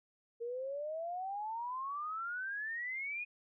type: exponential sweep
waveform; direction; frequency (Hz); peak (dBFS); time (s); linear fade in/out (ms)
sine; up; 460 to 2489; -37; 0.4-3.25; 20
effects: none